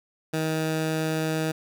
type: tone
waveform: 15% pulse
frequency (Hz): 158.3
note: D#3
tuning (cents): +30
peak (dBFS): -18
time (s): 0.33-1.52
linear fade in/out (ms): 10
effects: none